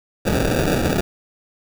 blue noise with sample-and-hold, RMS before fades -19 dBFS, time 0.25-1.01 s, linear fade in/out 10 ms, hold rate 1050 Hz, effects none

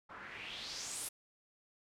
white noise with low-pass filter sweep, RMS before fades -45 dBFS, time 0.09-1.09 s, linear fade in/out 10 ms, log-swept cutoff 1200 to 11000 Hz, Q 3.3, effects none

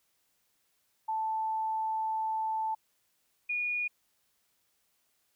sine tone pair in turn, 880 / 2446 Hz, A5 / D#7, 0 / -30 cents, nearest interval octave + tritone, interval 1770 cents, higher second, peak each -29 / -29 dBFS, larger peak neither, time 1.08-2.75 / 3.49-3.88 s, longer first, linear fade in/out 10 ms, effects white hiss -74 dBFS RMS until 5.35 s

